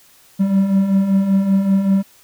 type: beating tone pair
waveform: triangle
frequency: 190.4 / 195.6 Hz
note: F#3 / G3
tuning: +50 / -4 cents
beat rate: 5.2 Hz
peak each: -19 / -11 dBFS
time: 0.39-2.03 s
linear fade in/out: 20 ms
effects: white hiss -50 dBFS RMS until 2.23 s